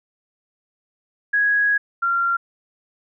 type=tone pair in turn; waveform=sine; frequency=1661.2 / 1379.8 Hz; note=G#6 / F6; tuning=0 / -21 cents; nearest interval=minor third; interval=321 cents; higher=first; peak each=-15 / -17 dBFS; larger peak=first; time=1.33-1.78 / 2.02-2.37 s; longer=first; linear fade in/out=10 ms; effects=none